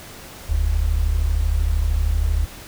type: tone pair together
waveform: sine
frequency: 42.09 / 75 Hz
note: E1 / D2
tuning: +37 / +37 cents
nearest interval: minor seventh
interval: 1000 cents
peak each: -19 dBFS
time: 0.49-2.46 s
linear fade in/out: 10 ms
effects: pink hiss -39 dBFS RMS until 2.67 s